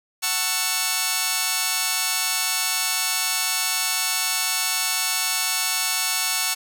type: chord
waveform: 5% pulse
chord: F# minor seventh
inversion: none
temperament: just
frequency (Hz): 740 / 888 / 1110 / 1332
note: F#5 / A5 / C#6 / E6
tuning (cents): 0 / +16 / +2 / +18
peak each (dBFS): -17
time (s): 0.22-6.55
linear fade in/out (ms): 20
effects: none